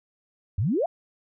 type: exponential sweep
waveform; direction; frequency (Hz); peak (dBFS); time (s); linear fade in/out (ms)
sine; up; 82.41 to 740; -21; 0.58-0.86; 5
effects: none